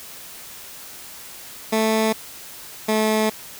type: tone pair in turn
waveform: 15% pulse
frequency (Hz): 220 / 217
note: A3 / A3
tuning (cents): 0 / -24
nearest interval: unison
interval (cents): 24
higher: first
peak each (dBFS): -11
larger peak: neither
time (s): 1.72-2.13 / 2.88-3.3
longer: second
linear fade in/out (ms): 10
effects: white hiss -39 dBFS RMS until 3.59 s